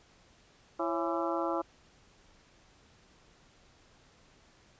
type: harmonic tone with a mistuned harmonic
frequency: 167.6 Hz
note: E3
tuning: 29 cents sharp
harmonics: 2 / 3 / 4 / 5 / 6 / 7 / 8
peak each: -34 / -36 / -37 / -38 / -39 / -39 / -40 dBFS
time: 0.79-1.62 s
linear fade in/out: 10 ms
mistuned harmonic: 3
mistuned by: +150 cents
effects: pink hiss -62 dBFS RMS until 4.79 s + resampled to 16000 Hz